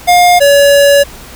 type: tone pair in turn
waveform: square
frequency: 710 / 566.5 Hz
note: F5 / C#5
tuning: +28 / +37 cents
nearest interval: major third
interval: 391 cents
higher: first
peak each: -4 dBFS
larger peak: neither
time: 0.07-0.4 / 0.4-1.04 s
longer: second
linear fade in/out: 20 ms
effects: added 60 Hz sine -38 dBFS peak until 1.35 s + pink hiss -32 dBFS RMS until 1.35 s

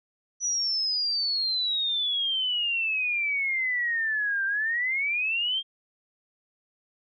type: exponential two-way sweep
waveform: sine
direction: down then up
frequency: 5940 to 1568 to 3228 Hz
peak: -24 dBFS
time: 0.4-5.63 s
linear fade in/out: 50 ms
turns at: 4.45 s
effects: none

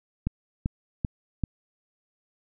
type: click train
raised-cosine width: 5 ms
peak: -13 dBFS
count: 4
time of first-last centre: 0.27-1.437 s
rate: 2.57 Hz
effects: none

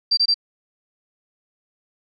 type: tone bursts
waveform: sine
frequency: 4699 Hz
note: D8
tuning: in tune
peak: -14 dBFS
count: 3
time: 0.11-0.343 s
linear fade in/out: 10 ms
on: 63 ms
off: 22 ms
effects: none

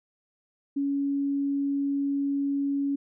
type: tone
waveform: sine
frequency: 280 Hz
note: C#4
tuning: 18 cents sharp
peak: -24 dBFS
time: 0.76-2.96 s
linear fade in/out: 10 ms
effects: none

